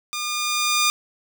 10% pulse tone with level ramp, 1210 Hz, D#6, 49 cents flat, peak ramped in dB -18 to -8 dBFS, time 0.13-0.9 s, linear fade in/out 0 ms, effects none

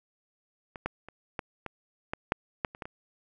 clicks, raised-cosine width 0.5 ms, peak -25 / -15 / -29 / -17 / -21 / -16 / -9 / -12 / -29 / -22 / -25 dBFS, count 11, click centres 0.758 / 0.86 / 1.086 / 1.392 / 1.663 / 2.135 / 2.321 / 2.648 / 2.749 / 2.822 / 2.855 s, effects none

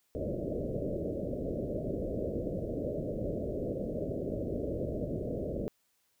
white low-pass noise, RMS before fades -35 dBFS, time 0.15-5.68 s, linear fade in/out 0 ms, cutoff 620 Hz, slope 96 dB/octave, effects white hiss -74 dBFS RMS until 6.2 s

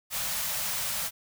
white band-stop noise, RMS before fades -31 dBFS, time 0.1-1.11 s, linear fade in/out 50 ms, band 220 to 510 Hz, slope 48 dB/octave, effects none

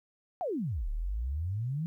sine exponential two-way sweep, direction down then up, 784 to 34.57 to 169.8 Hz, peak -30 dBFS, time 0.41-1.86 s, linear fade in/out 0 ms, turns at 0.89 s, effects 12-bit

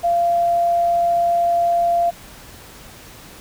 sine tone, 689 Hz, F5, 24 cents flat, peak -14 dBFS, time 0.03-2.11 s, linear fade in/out 20 ms, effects pink hiss -41 dBFS RMS until 3.4 s

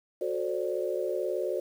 sine chord, D dominant seventh, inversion first, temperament just, 367.1 / 440.5 / 528.6 / 587.3 Hz, F#4 / A4 / C5 / D5, -14 / +2 / +18 / 0 cents, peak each -32 / -35 / -33 / -34 dBFS, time 0.21-1.6 s, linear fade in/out 5 ms, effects 9-bit

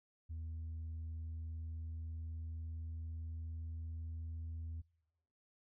sine tone with pitch glide, 80.7 to 81.5 Hz, E2 to E2, -36 to -19 cents, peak -39 dBFS, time 0.29-4.82 s, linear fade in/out 20 ms, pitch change +17 cents, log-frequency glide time 1.06-4.6 s, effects noise-tail reverb RT60 1.0 s tail -26 dB re dry + tanh soft clip ceiling -40 dBFS

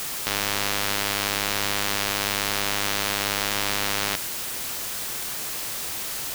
click train, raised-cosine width 0.2 ms, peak -6 dBFS, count 393, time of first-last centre 0.27-4.151 s, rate 101 Hz, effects white hiss -31 dBFS RMS until 6.34 s

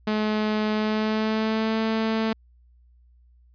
sawtooth tone with pitch glide, 214 to 221.8 Hz, A3 to A3, -48 to +14 cents, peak -18 dBFS, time 0.07-2.33 s, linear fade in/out 5 ms, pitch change +62 cents, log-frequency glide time 0.73-1.79 s, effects added 60 Hz sine -53 dBFS peak until 3.54 s + resampled to 11025 Hz

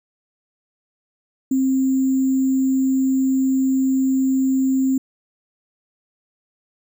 sine tone with sample-and-hold, 264.5 Hz, C4, 19 cents sharp, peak -15 dBFS, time 1.51-4.98 s, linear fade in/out 5 ms, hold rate 7350 Hz, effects none

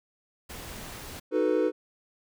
pink noise, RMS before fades -41 dBFS, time 0.49-1.2 s, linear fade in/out 10 ms
triangle chord, B dominant seventh, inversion first, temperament equal, 311.1 / 370 / 440 / 493.9 Hz, D#4 / F#4 / A4 / B4, 0 / 0 / 0 / 0 cents, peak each -26 / -27 / -26 / -25 dBFS, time 1.31-1.72 s, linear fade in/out 50 ms
effects none

